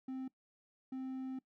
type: tone bursts at uneven times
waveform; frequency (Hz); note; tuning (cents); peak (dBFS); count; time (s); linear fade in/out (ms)
triangle; 261.6; C4; 0; -37; 2; 0.08-0.28 / 0.92-1.39; 5
effects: noise-tail reverb RT60 0.1 s tail -21 dB re dry